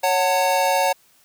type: chord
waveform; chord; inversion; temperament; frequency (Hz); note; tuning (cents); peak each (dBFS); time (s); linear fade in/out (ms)
square; F# minor; second; equal with one note detuned; 554.4 / 740 / 899.5; C#5 / F#5 / A5; 0 / 0 / +38; -22; 0.03-0.93; 10
effects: white hiss -57 dBFS RMS until 1.24 s